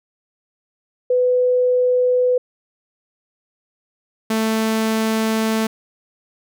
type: tone pair in turn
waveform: sine / sawtooth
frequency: 499.3 / 221.1 Hz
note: B4 / A3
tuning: +19 / +9 cents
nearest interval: octave + major second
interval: 1410 cents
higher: first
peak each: -13 dBFS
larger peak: neither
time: 1.1-2.38 / 4.3-5.67 s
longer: second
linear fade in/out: 5 ms
effects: none